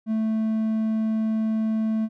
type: tone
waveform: triangle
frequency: 220 Hz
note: A3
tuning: in tune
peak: -19 dBFS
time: 0.06-2.09 s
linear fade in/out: 50 ms
effects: none